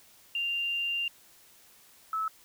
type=tone pair in turn; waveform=sine; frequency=2787 / 1302.1 Hz; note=F7 / E6; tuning=-4 / -22 cents; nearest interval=octave + minor second; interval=1318 cents; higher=first; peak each=-28 dBFS; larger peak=neither; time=0.35-1.08 / 2.13-2.28 s; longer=first; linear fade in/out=2 ms; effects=white hiss -58 dBFS RMS until 2.44 s